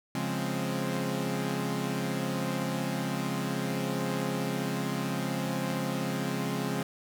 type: chord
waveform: sawtooth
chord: Db major seventh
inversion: none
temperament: equal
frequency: 138.59 / 174.61 / 207.7 / 261.6 Hz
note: Db3 / F3 / Ab3 / C4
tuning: 0 / 0 / 0 / 0 cents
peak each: -31 dBFS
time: 0.15-6.83 s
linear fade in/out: 2 ms
effects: none